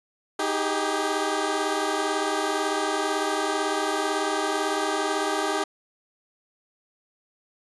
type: tone cluster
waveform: 15% pulse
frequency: 313 / 388.6 / 406.6 Hz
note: D#4 / G4 / G#4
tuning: +10 / -15 / -37 cents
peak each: -22 dBFS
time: 0.39-5.64 s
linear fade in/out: 5 ms
effects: resampled to 24000 Hz